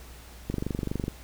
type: click train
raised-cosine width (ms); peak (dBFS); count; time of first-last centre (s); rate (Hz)
3; -16; 15; 0.5-1.081; 24.1
effects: added 60 Hz sine -46 dBFS peak until 1.23 s + pink hiss -50 dBFS RMS until 1.23 s